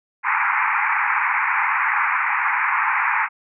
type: band-pass noise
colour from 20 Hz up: pink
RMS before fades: -20 dBFS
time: 0.23-3.29 s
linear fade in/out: 50 ms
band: 840 to 2400 Hz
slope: 96 dB/octave
effects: none